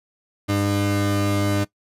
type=tone pair together; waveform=35% pulse; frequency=100.7 / 301.8 Hz; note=G2 / D4; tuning=+47 / +47 cents; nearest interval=octave + perfect fifth; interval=1900 cents; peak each=-20 dBFS; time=0.48-1.65 s; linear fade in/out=20 ms; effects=noise-tail reverb RT60 0.1 s tail -19 dB re dry + resampled to 32000 Hz